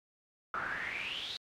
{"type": "noise with band-pass filter sweep", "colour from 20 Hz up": "brown", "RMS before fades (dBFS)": -38, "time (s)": [0.54, 1.37], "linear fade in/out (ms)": 2, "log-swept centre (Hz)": [1300, 4000], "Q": 7.9, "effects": ["MP3 96 kbps"]}